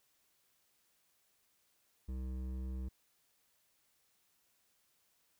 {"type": "tone with hard clipping", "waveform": "sine", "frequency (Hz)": 64.2, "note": "C2", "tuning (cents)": -32, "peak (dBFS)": -40, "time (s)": [2.08, 2.89], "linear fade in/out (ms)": 10, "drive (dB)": 11, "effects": ["white hiss -75 dBFS RMS until 5.39 s"]}